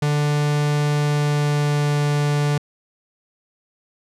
45% pulse tone with pitch glide, 147.3 to 146.28 Hz, D3 to D3, +6 to -7 cents, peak -17 dBFS, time 0.02-2.58 s, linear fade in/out 5 ms, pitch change -13 cents, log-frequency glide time 0.95-2.03 s, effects low-pass 9000 Hz 12 dB/octave

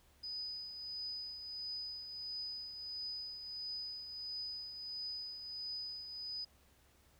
sine tone with tremolo, 4985 Hz, D#8, 2 cents sharp, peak -39 dBFS, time 0.23-6.45 s, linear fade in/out 10 ms, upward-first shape triangle, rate 1.5 Hz, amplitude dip 55%, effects added 69 Hz sine -69 dBFS peak until 7.19 s + pink hiss -69 dBFS RMS until 7.19 s

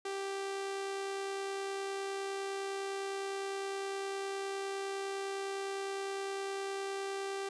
sawtooth tone with amplitude modulation, 392 Hz, G4, in tune, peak -31 dBFS, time 0.05-7.49 s, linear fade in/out 5 ms, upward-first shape sine, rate 69.8 Hz, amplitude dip 25%, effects resampled to 22050 Hz

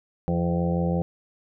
harmonic tone with a mistuned harmonic, 85.8 Hz, F2, 30 cents flat, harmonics 1 / 2 / 4 / 5 / 6 / 7 / 8 / 9, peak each -30 / -23 / -34 / -35 / -30 / -39 / -41 / -35 dBFS, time 0.28-1.02 s, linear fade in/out 0 ms, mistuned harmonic 4, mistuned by -32 cents, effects none

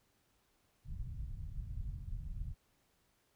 pink low-pass noise, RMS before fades -42 dBFS, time 0.84-2.55 s, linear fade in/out 50 ms, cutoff 130 Hz, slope 24 dB/octave, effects pink hiss -75 dBFS RMS until 3.35 s

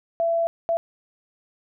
sine tone bursts at uneven times, 670 Hz, E5, 28 cents sharp, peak -19 dBFS, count 2, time 0.2-0.47 / 0.69-0.77 s, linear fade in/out 0 ms, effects none

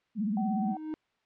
sine tone with vibrato, 210 Hz, G#3, 19 cents sharp, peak -27 dBFS, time 0.15-0.76 s, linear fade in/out 50 ms, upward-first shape sine, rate 17 Hz, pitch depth 150 cents each way
triangle tone with exponential growth, 311.1 Hz, D#4, in tune, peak -29 dBFS, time 0.25-0.94 s, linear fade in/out 0 ms, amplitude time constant 150 ms
sine tone, 758 Hz, F#5, 42 cents sharp, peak -34 dBFS, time 0.37-0.77 s, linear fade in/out 2 ms
effects white hiss -74 dBFS RMS until 1.25 s + low-pass 3000 Hz 12 dB/octave

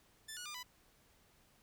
10% pulse tone with pitch steps, 1760 / 1454.6 / 1202.1 / 993.5 Hz, A6 / F#6 / D6 / B5, 0 / -30 / +40 / +10 cents, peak -36 dBFS, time 0.28-0.632 s, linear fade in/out 10 ms, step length 88 ms, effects pink hiss -69 dBFS RMS until 1.62 s

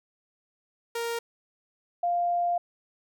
sawtooth / sine tone pair in turn, 466.2 / 698.5 Hz, A#4 / F5, 0 / 0 cents, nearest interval perfect fifth, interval 700 cents, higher second, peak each -25 / -23 dBFS, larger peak second, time 0.95-1.19 / 2.03-2.58 s, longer second, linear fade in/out 5 ms, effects none

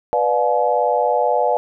sine chord, B diminished seventh, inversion none, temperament just, 493.9 / 592.7 / 711.2 / 853.4 Hz, B4 / D5 / F5 / Ab5, 0 / +16 / +31 / +47 cents, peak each -20 dBFS, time 0.13-1.57 s, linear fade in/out 0 ms, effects none

